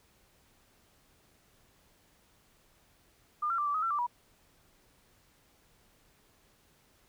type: tone with pitch steps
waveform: sine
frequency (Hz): 1206 / 1362 / 1179 / 1160 / 1263 / 1347 / 1173 / 967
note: D6 / F6 / D6 / D6 / D#6 / E6 / D6 / B5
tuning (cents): +46 / -44 / +6 / -22 / +26 / +37 / -2 / -37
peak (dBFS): -28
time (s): 3.42-4.068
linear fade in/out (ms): 10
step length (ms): 81
effects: pink hiss -66 dBFS RMS until 7.08 s